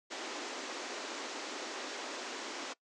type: band-pass noise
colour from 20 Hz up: pink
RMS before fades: -42 dBFS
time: 0.1-2.74 s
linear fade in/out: 20 ms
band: 260 to 7200 Hz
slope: 48 dB/octave
effects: noise-tail reverb RT60 0.1 s tail -21 dB re dry